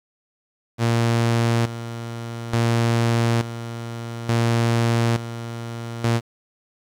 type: tone with tremolo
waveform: sawtooth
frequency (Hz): 116.54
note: A#2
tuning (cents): 0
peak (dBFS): -13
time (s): 0.78-6.21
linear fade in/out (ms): 50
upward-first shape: square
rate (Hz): 0.57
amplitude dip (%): 75
effects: low-pass 9000 Hz 12 dB/octave + 8-bit